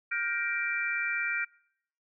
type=chord; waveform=sine; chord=G minor seventh; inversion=third; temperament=just; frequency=1411.2 / 1568 / 1881.6 / 2352 Hz; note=F6 / G6 / Bb6 / D7; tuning=+18 / 0 / +16 / +2 cents; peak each=-33 / -36 / -36 / -32 dBFS; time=0.11-1.45 s; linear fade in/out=10 ms; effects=noise-tail reverb RT60 0.7 s tail -25 dB re dry